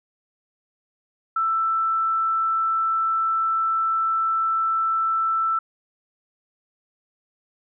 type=tone; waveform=sine; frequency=1327 Hz; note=E6; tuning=11 cents sharp; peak=-19 dBFS; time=1.36-5.59 s; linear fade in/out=5 ms; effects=none